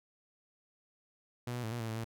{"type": "tone with pitch steps", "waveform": "sawtooth", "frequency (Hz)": [121.5, 122.3, 110.6, 119.7, 113.3, 111, 114.2], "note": ["B2", "B2", "A2", "A#2", "A#2", "A2", "A#2"], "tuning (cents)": [-28, -16, 9, 46, -49, 16, -35], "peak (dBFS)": -32, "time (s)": [1.47, 2.044], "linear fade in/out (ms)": 5, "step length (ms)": 82, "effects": []}